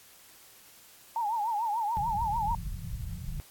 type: tone with vibrato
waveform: sine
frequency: 880 Hz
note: A5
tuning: in tune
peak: -27 dBFS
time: 1.16-2.55 s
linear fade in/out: 2 ms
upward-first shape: triangle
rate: 6.8 Hz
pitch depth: 160 cents each way
type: low-pass noise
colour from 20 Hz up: pink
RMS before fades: -36 dBFS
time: 1.97-3.4 s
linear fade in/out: 0 ms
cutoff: 190 Hz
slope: 96 dB/octave
effects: white hiss -55 dBFS RMS until 3.5 s + AAC 64 kbps